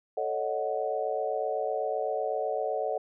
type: chord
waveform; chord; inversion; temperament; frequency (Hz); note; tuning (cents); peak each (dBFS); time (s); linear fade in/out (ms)
sine; D# half-diminished seventh; second; equal; 440 / 554.4 / 622.3 / 740; A4 / C#5 / D#5 / F#5; 0 / 0 / 0 / 0; -33; 0.17-2.98; 5
effects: none